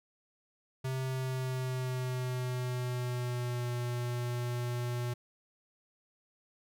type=tone with pitch glide; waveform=square; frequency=131.1 to 121.62 Hz; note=C3 to B2; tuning=+4 to -26 cents; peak=-33 dBFS; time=0.84-5.14 s; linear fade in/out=10 ms; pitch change=-130 cents; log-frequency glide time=1.02-3.71 s; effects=none